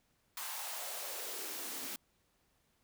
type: noise with high-pass filter sweep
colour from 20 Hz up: white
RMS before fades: -42 dBFS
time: 0.37-1.96 s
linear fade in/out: 2 ms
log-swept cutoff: 1000 to 230 Hz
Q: 2.7
effects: pink hiss -75 dBFS RMS until 2.83 s